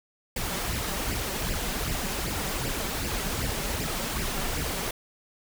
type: noise with flanger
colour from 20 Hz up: pink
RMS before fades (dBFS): -30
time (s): 0.36-4.91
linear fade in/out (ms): 5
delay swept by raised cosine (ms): 0.39 to 5.29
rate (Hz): 2.6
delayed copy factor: +0.65
effects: none